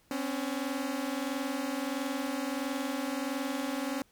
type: tone pair together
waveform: sawtooth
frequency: 259.3 / 280.8 Hz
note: C4 / C#4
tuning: -15 / +22 cents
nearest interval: minor second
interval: 137 cents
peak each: -31 / -30 dBFS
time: 0.11-4.02 s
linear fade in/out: 2 ms
effects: pink hiss -66 dBFS RMS until 4.11 s